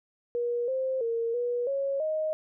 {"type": "tone with pitch steps", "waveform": "sine", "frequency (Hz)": [478.7, 524, 461.3, 484.3, 551, 624], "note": ["A#4", "C5", "A#4", "B4", "C#5", "D#5"], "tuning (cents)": [46, 2, -18, -34, -11, 5], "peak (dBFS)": -26, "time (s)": [0.35, 2.33], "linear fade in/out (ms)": 0, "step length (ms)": 330, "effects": []}